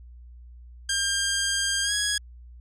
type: tone with pitch glide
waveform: 10% pulse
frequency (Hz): 1600 to 1664.1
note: G6 to G#6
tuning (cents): +35 to +3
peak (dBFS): -14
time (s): 0.89-2.18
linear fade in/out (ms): 5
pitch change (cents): +68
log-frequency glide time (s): 1.83-1.93
effects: added 60 Hz sine -43 dBFS peak until 2.6 s + resampled to 22050 Hz